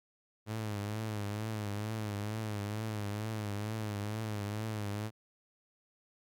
sawtooth tone with vibrato, 106 Hz, G#2, 36 cents sharp, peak -31 dBFS, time 0.46-5.11 s, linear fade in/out 50 ms, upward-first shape triangle, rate 2.2 Hz, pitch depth 87 cents each way, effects Opus 48 kbps

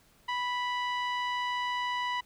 sawtooth tone with low-pass filter, 986 Hz, B5, 3 cents flat, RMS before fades -32 dBFS, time 0.28-2.21 s, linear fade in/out 10 ms, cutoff 2900 Hz, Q 1.3, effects pink hiss -63 dBFS RMS until 2.25 s

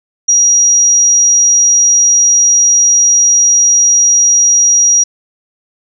sine tone, 5740 Hz, F8, 47 cents sharp, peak -5 dBFS, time 0.28-5.04 s, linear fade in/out 10 ms, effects none

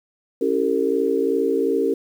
sine chord, C# diminished seventh, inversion none, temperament equal with one note detuned, 277.2 / 329.6 / 392 / 454.7 Hz, C#4 / E4 / G4 / Bb4, 0 / 0 / 0 / -43 cents, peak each -24 / -27 / -22 / -21 dBFS, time 0.41-1.94 s, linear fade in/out 5 ms, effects 8-bit

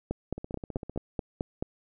two click trains, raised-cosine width 2 ms, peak -16 / -24 dBFS, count 8 / 10, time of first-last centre 0.11-1.625 / 0.38-0.961 s, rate 4.62 / 15.5 Hz, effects none

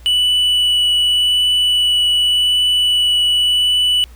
triangle tone with vibrato, 2960 Hz, F#7, in tune, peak -10 dBFS, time 0.06-4.04 s, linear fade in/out 0 ms, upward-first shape triangle, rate 0.87 Hz, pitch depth 8 cents each way, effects added 60 Hz sine -37 dBFS peak until 4.15 s + pink hiss -49 dBFS RMS until 4.15 s

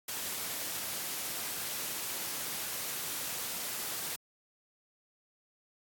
white noise, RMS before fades -37 dBFS, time 0.08-4.16 s, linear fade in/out 5 ms, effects high-pass 100 Hz 12 dB/octave + AAC 64 kbps

